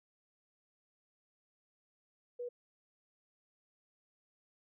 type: tone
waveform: sine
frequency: 486.7 Hz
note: B4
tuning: 25 cents flat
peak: -38 dBFS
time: 2.39-2.49 s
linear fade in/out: 10 ms
effects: none